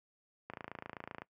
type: click train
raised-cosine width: 0.5 ms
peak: -27 dBFS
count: 21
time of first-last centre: 0.5-1.219 s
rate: 27.8 Hz
effects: noise-tail reverb RT60 0.1 s tail -20 dB re dry + high-pass 100 Hz 12 dB/octave